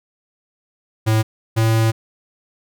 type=tone pair in turn; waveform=square; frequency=110 / 112.18 Hz; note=A2 / A2; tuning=0 / +34 cents; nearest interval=unison; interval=34 cents; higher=second; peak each=-14 / -14 dBFS; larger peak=neither; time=1.06-1.23 / 1.56-1.92 s; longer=second; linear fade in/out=20 ms; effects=none